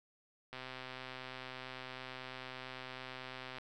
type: click train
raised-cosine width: 0.3 ms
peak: -29 dBFS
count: 395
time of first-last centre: 0.53-3.584 s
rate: 129 Hz
effects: none